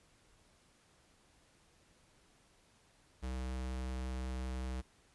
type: tone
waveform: square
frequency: 63.9 Hz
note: C2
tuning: 40 cents flat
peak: -38 dBFS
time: 3.22-4.82 s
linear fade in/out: 20 ms
effects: pink hiss -68 dBFS RMS until 5.14 s + resampled to 24000 Hz